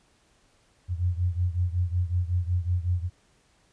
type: beating tone pair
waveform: sine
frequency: 87.31 / 92.71 Hz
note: F2 / F#2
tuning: 0 / +4 cents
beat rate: 5.4 Hz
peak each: -25 / -28 dBFS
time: 0.88-3.1 s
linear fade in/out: 50 ms
effects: pink hiss -64 dBFS RMS until 3.72 s + resampled to 22050 Hz